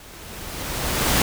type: noise with level ramp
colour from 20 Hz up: pink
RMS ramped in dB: -44 to -17 dBFS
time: 0-1.22 s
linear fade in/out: 2 ms
effects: none